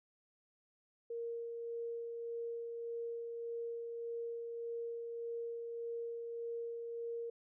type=tone with tremolo; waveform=sine; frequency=466.2 Hz; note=A#4; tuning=in tune; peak=-38 dBFS; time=1.1-7.3 s; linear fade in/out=5 ms; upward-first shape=sine; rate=1.7 Hz; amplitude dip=30%; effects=none